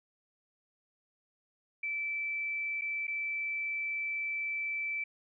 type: tone with dropouts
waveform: sine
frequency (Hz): 2322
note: D7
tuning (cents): -20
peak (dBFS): -32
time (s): 1.83-5.04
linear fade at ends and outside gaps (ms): 5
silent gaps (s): 2.812-2.818 / 3.07-3.078
effects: none